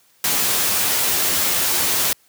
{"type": "noise with comb filter", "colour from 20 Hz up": "white", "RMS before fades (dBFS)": -19, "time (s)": [0.24, 2.13], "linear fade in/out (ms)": 2, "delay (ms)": 11, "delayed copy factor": 0.5, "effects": ["white hiss -57 dBFS RMS until 2.28 s", "high-pass 80 Hz 12 dB/octave"]}